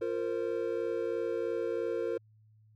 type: chord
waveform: triangle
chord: F suspended fourth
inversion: none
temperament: equal with one note detuned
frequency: 349.2 / 460.3 / 523.3 Hz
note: F4 / Bb4 / C5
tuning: 0 / -22 / 0 cents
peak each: -34 / -31 / -35 dBFS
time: 0.01-2.18 s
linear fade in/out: 10 ms
effects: added 108 Hz sine -59 dBFS peak until 2.75 s